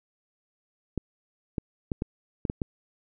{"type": "clicks", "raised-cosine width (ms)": 3, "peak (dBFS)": -15, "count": 7, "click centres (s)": [0.977, 1.582, 1.918, 2.021, 2.452, 2.499, 2.618], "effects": []}